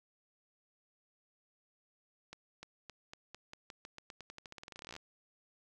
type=accelerating click train; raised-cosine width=0.2 ms; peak=-30 dBFS; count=30; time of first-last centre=2.33-4.964 s; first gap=300 ms; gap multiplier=0.89; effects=none